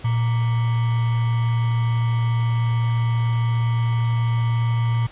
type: tone with sample-and-hold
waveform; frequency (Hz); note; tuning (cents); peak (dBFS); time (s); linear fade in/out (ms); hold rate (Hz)
sine; 116.54; A#2; 0; -17; 0.04-5.07; 10; 1050
effects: pink hiss -43 dBFS RMS until 5.11 s + resampled to 8000 Hz